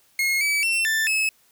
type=tone with pitch steps; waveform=40% pulse; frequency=2157 / 2291 / 2701 / 1772 / 2587 Hz; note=C#7 / D7 / E7 / A6 / E7; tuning=-48 / -44 / +42 / +12 / -33 cents; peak=-19 dBFS; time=0.19-1.29 s; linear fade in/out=2 ms; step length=220 ms; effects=white hiss -60 dBFS RMS until 1.51 s